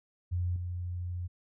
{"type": "tone with level steps", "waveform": "sine", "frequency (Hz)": 88.7, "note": "F2", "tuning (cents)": 27, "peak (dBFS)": [-28, -33], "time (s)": [0.31, 1.28], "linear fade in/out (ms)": 20, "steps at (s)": 0.56, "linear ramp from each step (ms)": 2, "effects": []}